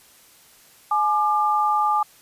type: tone pair together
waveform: sine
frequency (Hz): 846 / 1196.4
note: G#5 / D6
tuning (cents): +32 / +32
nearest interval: tritone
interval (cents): 600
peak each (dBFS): -20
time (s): 0.91-2.03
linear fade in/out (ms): 5
effects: white hiss -52 dBFS RMS until 2.21 s + resampled to 32000 Hz